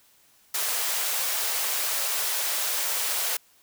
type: high-pass noise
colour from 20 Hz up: white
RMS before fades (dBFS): -27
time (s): 0.54-3.37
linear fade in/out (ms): 5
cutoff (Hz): 470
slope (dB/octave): 24
effects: white hiss -60 dBFS RMS until 3.62 s